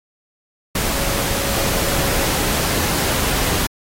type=tone in noise; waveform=sine; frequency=554.4 Hz; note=C#5; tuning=in tune; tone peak=-28 dBFS; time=0.93-2.25 s; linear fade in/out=5 ms; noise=pink; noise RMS=-20 dBFS; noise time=0.75-3.67 s; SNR=-11 dB; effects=AAC 48 kbps